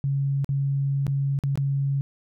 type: tone with dropouts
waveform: sine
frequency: 138.59 Hz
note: C#3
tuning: in tune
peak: -21 dBFS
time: 0.04-2.01 s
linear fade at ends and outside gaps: 0 ms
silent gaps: 0.445-0.491 / 1.067-1.079 / 1.389-1.437 / 1.556-1.575 s
effects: none